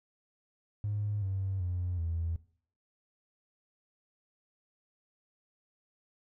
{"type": "tone with pitch steps", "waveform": "triangle", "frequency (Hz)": [103.83, 96.32, 89.35, 82.89], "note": ["G#2", "G2", "F2", "E2"], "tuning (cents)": [0, -30, 40, 10], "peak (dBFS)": -27, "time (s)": [0.84, 2.36], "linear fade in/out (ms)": 0, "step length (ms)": 380, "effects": ["noise-tail reverb RT60 0.5 s tail -21 dB re dry", "tanh soft clip ceiling -27 dBFS"]}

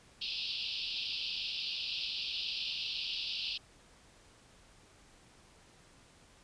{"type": "band-pass noise", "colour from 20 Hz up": "pink", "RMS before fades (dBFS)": -38, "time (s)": [0.21, 3.58], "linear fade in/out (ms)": 10, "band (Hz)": [2600, 5100], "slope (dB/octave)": 96, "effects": ["pink hiss -61 dBFS RMS until 6.43 s", "resampled to 22050 Hz"]}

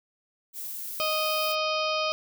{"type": "noise", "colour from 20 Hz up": "violet", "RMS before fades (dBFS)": -36, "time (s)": [0.53, 1.56], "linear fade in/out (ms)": 50}
{"type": "harmonic tone", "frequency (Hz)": 622.3, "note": "D#5", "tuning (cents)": 0, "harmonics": [1, 2, 4, 5, 6, 7, 8, 9], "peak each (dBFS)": [-29, -30, -32, -35, -40, -40, -35, -44], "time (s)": [1, 2.12], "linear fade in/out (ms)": 0}
{"effects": []}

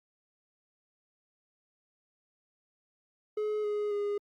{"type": "tone with pitch steps", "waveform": "triangle", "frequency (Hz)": [424.4, 417.1, 409.9], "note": ["G#4", "G#4", "G#4"], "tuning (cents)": [38, 7, -23], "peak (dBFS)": -27, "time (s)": [3.37, 4.18], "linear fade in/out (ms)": 5, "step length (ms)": 270, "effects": ["Opus 48 kbps"]}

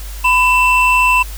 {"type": "tone pair together", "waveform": "triangle", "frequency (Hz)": [1001.3, 2671], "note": ["B5", "E7"], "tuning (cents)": [24, 22], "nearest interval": "octave + perfect fourth", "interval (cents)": 1698, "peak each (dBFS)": -10, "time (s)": [0.24, 1.23], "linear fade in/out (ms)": 10, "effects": ["added 50 Hz sine -25 dBFS peak until 1.37 s", "white hiss -35 dBFS RMS until 1.37 s"]}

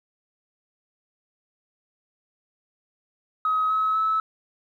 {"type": "tone with pitch steps", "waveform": "sine", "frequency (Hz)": [1269, 1285.2, 1301.7], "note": ["D#6", "E6", "E6"], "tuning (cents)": [34, -44, -22], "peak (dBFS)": -19, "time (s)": [3.45, 4.2], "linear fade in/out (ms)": 2, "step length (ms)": 250, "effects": ["tanh soft clip ceiling -15 dBFS", "10-bit"]}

